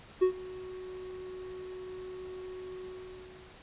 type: tone with ADSR envelope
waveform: triangle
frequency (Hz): 370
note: F#4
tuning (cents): 0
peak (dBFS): -17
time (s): 0.21-3.58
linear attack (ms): 17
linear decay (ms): 92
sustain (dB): -21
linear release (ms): 780
effects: pink hiss -53 dBFS RMS until 3.62 s + resampled to 8000 Hz